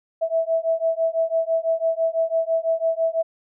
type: beating tone pair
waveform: sine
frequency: 652 / 658 Hz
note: E5 / E5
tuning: -19 / -3 cents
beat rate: 6 Hz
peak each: -22 dBFS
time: 0.21-3.23 s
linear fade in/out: 20 ms
effects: none